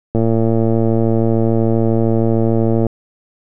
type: click train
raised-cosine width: 2 ms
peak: -3 dBFS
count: 308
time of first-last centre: 0.15-2.867 s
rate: 113 Hz
effects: none